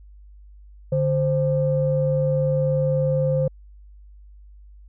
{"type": "tone pair together", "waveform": "sine", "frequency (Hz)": [146.76, 523], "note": ["D3", "C5"], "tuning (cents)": [-1, -1], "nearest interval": "octave + minor seventh", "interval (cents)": 2200, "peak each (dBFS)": [-20, -20], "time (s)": [0.92, 3.48], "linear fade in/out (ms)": 5, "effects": ["tanh soft clip ceiling -10 dBFS", "added 50 Hz sine -43 dBFS peak until 4.88 s"]}